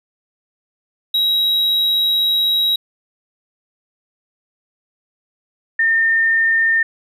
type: tone pair in turn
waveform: triangle / sine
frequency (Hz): 3844 / 1814.1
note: B7 / A#6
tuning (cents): -48 / -48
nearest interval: octave + minor second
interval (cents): 1300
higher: first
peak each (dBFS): -12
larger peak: neither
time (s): 1.14-2.76 / 5.79-6.83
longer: first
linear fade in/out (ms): 5
effects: none